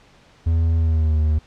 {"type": "tone with pitch glide", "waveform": "triangle", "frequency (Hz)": [82.1, 77.05], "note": ["E2", "D#2"], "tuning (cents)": [-6, -16], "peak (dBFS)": -13, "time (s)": [0.46, 1.39], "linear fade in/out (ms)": 10, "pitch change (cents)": -110, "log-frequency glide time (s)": [0.76, 1.18], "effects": ["pink hiss -52 dBFS RMS until 1.46 s", "low-pass 5000 Hz 12 dB/octave"]}